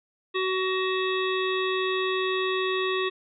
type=harmonic tone; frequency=375.2 Hz; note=F#4; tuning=24 cents sharp; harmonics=1 / 3 / 5 / 7 / 9 / 10; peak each=-26 / -31 / -33 / -34 / -36 / -36 dBFS; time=0.34-3.1 s; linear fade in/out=20 ms; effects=none